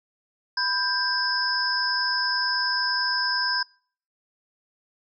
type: tone cluster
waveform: sine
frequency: 995 / 1583 / 4971 / 5200 Hz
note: B5 / G6 / D#8 / E8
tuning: +13 / +17 / -2 / -24 cents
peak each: -30 / -26 / -28 / -28 dBFS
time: 0.57-3.63 s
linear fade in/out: 5 ms
effects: noise-tail reverb RT60 0.5 s tail -26 dB re dry